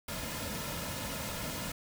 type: noise with comb filter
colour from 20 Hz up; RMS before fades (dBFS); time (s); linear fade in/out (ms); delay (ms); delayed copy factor
pink; -38; 0.08-1.72; 5; 2.6; -0.6
effects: none